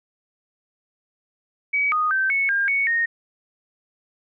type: tone with pitch steps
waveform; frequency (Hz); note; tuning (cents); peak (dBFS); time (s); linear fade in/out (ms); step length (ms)
sine; 2271 / 1239 / 1552 / 2207 / 1607 / 2222 / 1854; C#7 / D#6 / G6 / C#7 / G6 / C#7 / A#6; +41 / -8 / -18 / -8 / +43 / +4 / -10; -18; 1.73-3.06; 10; 190
effects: none